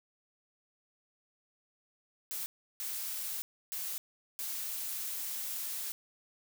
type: noise bursts at uneven times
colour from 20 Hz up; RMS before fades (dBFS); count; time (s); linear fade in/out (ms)
blue; -38; 4; 2.31-2.46 / 2.8-3.42 / 3.72-3.98 / 4.39-5.92; 0
effects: none